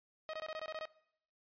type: tone bursts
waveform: sawtooth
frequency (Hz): 629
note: D#5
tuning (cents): +19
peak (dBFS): -36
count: 9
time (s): 0.29-0.854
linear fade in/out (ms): 0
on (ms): 44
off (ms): 21
effects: noise-tail reverb RT60 0.7 s tail -20 dB re dry + resampled to 11025 Hz